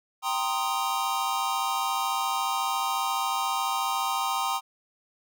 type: chord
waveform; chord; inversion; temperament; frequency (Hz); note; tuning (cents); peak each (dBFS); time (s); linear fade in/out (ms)
square; C minor seventh; second; equal; 784 / 932.3 / 1046.5 / 1244.5; G5 / Bb5 / C6 / Eb6; 0 / 0 / 0 / 0; -32; 0.22-4.61; 50
effects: none